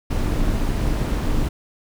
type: noise with amplitude modulation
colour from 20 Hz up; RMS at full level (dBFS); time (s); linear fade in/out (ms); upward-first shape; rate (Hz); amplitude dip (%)
brown; -18; 0.1-1.49; 10; sine; 263; 55
effects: none